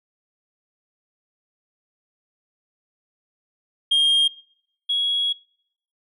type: tone pair in turn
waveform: sine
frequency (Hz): 3224 / 3328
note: G7 / G#7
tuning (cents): +48 / +3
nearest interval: minor second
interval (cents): 55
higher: second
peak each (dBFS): -12 / -18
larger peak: first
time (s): 3.91-4.28 / 4.89-5.33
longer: second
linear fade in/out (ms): 10
effects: noise-tail reverb RT60 0.7 s tail -25 dB re dry + tanh soft clip ceiling -14 dBFS